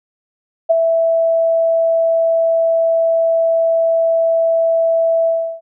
sine tone with ADSR envelope, 659.3 Hz, E5, in tune, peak -6 dBFS, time 0.69-5.61 s, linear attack 18 ms, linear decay 17 ms, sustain -5 dB, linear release 340 ms, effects none

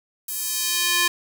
square tone with high-pass filter sweep, 349.2 Hz, F4, in tune, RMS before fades -23 dBFS, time 0.28-1.08 s, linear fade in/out 5 ms, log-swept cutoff 11000 to 1600 Hz, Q 0.76, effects 7-bit

